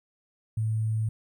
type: tone with sample-and-hold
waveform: sine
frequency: 110 Hz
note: A2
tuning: in tune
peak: -24 dBFS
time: 0.57-1.09 s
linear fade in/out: 5 ms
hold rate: 8820 Hz
effects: none